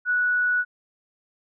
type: tone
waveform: sine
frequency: 1472 Hz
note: F#6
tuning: 9 cents flat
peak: -19 dBFS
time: 0.05-0.65 s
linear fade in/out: 50 ms
effects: none